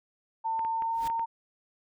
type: tone with pitch glide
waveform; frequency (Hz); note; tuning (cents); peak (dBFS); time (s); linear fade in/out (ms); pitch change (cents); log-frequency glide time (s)
sine; 899 to 914.7; A5 to A#5; +37 to -33; -27; 0.44-1.26; 20; +30; 0.67-0.99
type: clicks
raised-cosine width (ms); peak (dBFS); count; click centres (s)
0.5; -28; 5; 0.593 / 0.649 / 0.822 / 1.1 / 1.195
type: noise with exponential growth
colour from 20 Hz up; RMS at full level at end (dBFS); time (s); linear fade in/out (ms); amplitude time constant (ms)
pink; -37; 0.89-1.08; 5; 41
effects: none